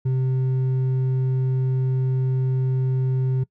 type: tone with hard clipping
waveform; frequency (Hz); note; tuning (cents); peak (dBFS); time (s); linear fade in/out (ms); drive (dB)
sine; 130; C3; -11; -20; 0.05-3.44; 10; 4
effects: noise-tail reverb RT60 0.1 s tail -21 dB re dry